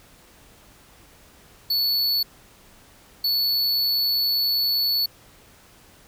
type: tone bursts at uneven times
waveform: square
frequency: 4435 Hz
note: C#8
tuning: in tune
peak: -20 dBFS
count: 2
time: 1.7-2.23 / 3.24-5.06 s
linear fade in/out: 5 ms
effects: pink hiss -52 dBFS RMS until 6.07 s